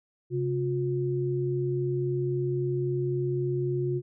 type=tone pair together; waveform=sine; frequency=134.28 / 358 Hz; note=C3 / F4; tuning=+45 / +43 cents; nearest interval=octave + perfect fourth; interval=1698 cents; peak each=-28 dBFS; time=0.3-4.02 s; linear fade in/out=50 ms; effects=none